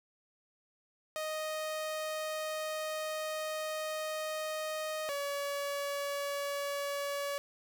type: tone pair in turn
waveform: sawtooth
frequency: 622.3 / 567 Hz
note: D#5 / C#5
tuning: 0 / +39 cents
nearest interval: major second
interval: 161 cents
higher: first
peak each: -31 / -30 dBFS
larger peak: second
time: 1.16-5.09 / 5.09-7.38 s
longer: first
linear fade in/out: 0 ms
effects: 10-bit